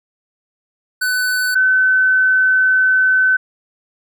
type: tone pair in turn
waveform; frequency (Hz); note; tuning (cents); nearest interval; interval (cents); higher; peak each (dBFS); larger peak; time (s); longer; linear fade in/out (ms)
square / sine; 1502 / 1519.5; F#6 / F#6; +26 / +46; unison; 20; second; -16 / -10; second; 1.01-1.55 / 1.55-3.37; second; 10
effects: none